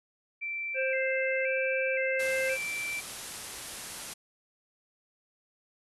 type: tone with vibrato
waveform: sine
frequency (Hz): 2213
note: C#7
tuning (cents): -3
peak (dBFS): -32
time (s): 0.41-3.01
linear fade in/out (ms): 20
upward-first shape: square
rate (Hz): 0.96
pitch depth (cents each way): 97
type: harmonic tone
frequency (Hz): 527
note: C5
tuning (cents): +12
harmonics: 1 / 3 / 5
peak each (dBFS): -29 / -34 / -36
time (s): 0.74-2.58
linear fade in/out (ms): 50
type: low-pass noise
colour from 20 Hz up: white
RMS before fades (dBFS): -42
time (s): 2.19-4.14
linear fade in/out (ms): 10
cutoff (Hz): 12000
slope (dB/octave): 96
effects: none